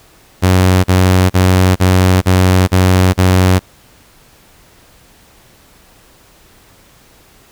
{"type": "tone bursts", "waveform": "sawtooth", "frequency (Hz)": 92.5, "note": "F#2", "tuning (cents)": 0, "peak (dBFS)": -3, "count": 7, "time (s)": [0.42, 3.594], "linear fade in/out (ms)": 20, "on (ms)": 420, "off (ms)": 39, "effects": ["pink hiss -46 dBFS RMS until 7.51 s"]}